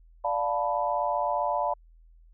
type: chord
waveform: sine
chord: B half-diminished seventh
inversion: first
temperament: equal with one note detuned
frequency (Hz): 587.3 / 702.5 / 880 / 987.8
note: D5 / F5 / A5 / B5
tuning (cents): 0 / +10 / 0 / 0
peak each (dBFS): -30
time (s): 0.24-1.74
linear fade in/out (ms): 10
effects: added 41 Hz sine -52 dBFS peak until 2.33 s